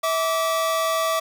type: tone pair together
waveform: 45% pulse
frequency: 649 / 1159.7 Hz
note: E5 / D6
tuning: -27 / -22 cents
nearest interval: minor seventh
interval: 1005 cents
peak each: -23 dBFS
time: 0.03-1.2 s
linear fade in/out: 10 ms
effects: none